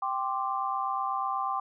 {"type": "chord", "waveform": "sine", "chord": "G suspended fourth", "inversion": "none", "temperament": "equal", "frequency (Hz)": [784, 1046.5, 1174.7], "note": ["G5", "C6", "D6"], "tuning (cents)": [0, 0, 0], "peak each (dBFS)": -32, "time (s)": [0.02, 1.6], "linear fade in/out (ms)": 5, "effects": []}